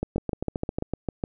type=two click trains; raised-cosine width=2 ms; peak=-14 / -13 dBFS; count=6 / 9; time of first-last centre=0.16-0.824 / 0.03-1.238 s; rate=7.53 / 6.62 Hz; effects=none